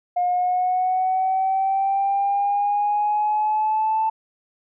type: exponential sweep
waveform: sine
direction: up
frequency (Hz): 712 to 884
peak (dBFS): -17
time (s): 0.16-4.1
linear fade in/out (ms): 10
effects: tanh soft clip ceiling -13 dBFS